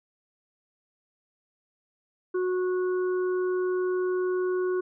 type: harmonic tone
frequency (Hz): 366.5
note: F#4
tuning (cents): -16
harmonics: 1 / 3 / 4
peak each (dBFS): -24 / -39 / -40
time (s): 2.34-4.81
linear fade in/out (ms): 10
effects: none